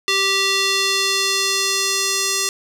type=tone with band-pass filter sweep; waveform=square; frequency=390 Hz; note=G4; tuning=9 cents flat; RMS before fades=-19 dBFS; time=0.08-2.49 s; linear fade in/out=0 ms; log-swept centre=3700 to 6400 Hz; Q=1.3; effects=none